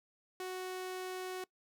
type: tone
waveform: sawtooth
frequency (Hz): 370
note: F#4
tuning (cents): 0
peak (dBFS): -35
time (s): 0.4-1.44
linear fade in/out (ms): 2
effects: noise-tail reverb RT60 0.1 s tail -22 dB re dry